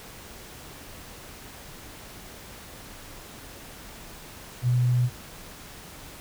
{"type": "tone", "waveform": "sine", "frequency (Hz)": 123.47, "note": "B2", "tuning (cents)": 0, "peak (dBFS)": -19, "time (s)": [4.62, 5.1], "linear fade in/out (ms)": 50, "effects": ["pink hiss -44 dBFS RMS until 6.2 s"]}